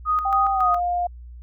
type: tone with tremolo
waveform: sine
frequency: 1244.5 Hz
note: D#6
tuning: in tune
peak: -17 dBFS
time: 0.05-0.8 s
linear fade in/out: 50 ms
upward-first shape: square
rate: 3.6 Hz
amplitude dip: 55%
type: tone with pitch glide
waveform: sine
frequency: 784 to 706.6 Hz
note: G5 to F5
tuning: 0 to +20 cents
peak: -20 dBFS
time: 0.25-1.07 s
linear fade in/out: 5 ms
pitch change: -180 cents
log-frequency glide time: 0.53-0.72 s
effects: added 60 Hz sine -37 dBFS peak until 1.42 s